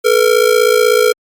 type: ring-modulated tone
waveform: square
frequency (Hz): 460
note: A#4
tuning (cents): -23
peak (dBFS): -6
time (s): 0.04-1.13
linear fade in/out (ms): 20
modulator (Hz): 28.1
effects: Opus 48 kbps